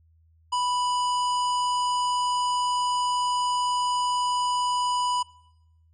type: harmonic tone with a mistuned harmonic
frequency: 987.8 Hz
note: B5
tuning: in tune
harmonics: 1 / 3 / 5 / 7 / 9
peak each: -23 / -33 / -37 / -40 / -42 dBFS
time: 0.52-5.23 s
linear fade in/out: 10 ms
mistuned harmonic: 9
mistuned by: -31 cents
effects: noise-tail reverb RT60 0.9 s tail -22 dB re dry + added 81 Hz sine -57 dBFS peak until 5.93 s